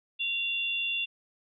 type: tone pair together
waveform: sine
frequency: 2763 / 3470 Hz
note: F7 / A7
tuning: -19 / -25 cents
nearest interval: major third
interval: 394 cents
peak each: -29 / -33 dBFS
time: 0.19-1.06 s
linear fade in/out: 20 ms
effects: none